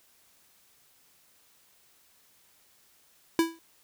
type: tone with exponential decay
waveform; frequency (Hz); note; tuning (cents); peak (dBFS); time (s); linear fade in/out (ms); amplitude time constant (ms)
square; 329.6; E4; 0; -18; 3.39-3.59; 1; 43
effects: white hiss -63 dBFS RMS until 3.83 s

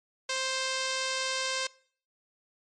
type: tone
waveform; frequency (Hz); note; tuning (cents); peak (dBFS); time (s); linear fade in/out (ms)
5% pulse; 525; C5; +6; -17; 0.29-1.67; 5
effects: noise-tail reverb RT60 0.5 s tail -21 dB re dry + MP3 48 kbps

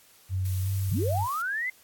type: tone with pitch glide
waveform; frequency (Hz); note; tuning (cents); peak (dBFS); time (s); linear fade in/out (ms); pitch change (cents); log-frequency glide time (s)
sine; 93.8 to 97.22; F#2 to G2; +24 to -14; -25; 0.29-1.27; 50; +62; 0.62-0.69
type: noise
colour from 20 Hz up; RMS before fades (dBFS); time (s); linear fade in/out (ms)
blue; -42; 0.45-1.42; 5
type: linear sweep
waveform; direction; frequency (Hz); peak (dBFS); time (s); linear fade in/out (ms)
sine; up; 57.4 to 2093; -27; 0.89-1.7; 5
effects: white hiss -57 dBFS RMS until 1.83 s + AAC 64 kbps

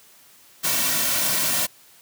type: noise with comb filter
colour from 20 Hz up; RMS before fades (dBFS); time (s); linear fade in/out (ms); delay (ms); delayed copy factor
white; -22; 0.63-1.67; 20; 2.4; -0.65
effects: white hiss -52 dBFS RMS until 2.01 s + high-pass 80 Hz 12 dB/octave

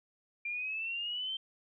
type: exponential sweep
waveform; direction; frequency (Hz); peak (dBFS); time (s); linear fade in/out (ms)
sine; up; 2375 to 3141; -34; 0.45-1.37; 5
effects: none

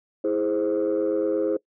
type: chord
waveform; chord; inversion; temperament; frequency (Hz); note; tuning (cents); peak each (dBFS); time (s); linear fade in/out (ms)
sine; E augmented; none; equal with one note detuned; 326.6 / 415.3 / 523.3; E4 / G#4 / B#4; -16 / 0 / 0; -24; 0.24-1.57; 5
effects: noise-tail reverb RT60 0.1 s tail -22 dB re dry + tanh soft clip ceiling -16 dBFS

